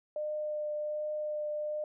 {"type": "tone with vibrato", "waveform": "sine", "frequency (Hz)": 603, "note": "D5", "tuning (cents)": 46, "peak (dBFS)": -32, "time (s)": [0.16, 1.84], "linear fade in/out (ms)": 2, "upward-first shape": "triangle", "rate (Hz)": 1.3, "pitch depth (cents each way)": 12, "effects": []}